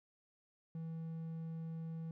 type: tone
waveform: triangle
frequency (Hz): 162.9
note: E3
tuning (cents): -20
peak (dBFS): -39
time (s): 0.75-2.11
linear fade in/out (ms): 2
effects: none